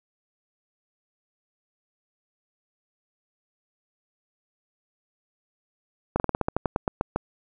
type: slowing click train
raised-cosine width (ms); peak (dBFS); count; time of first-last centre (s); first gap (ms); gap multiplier
1; -9; 13; 6.16-7.16; 39; 1.13
effects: none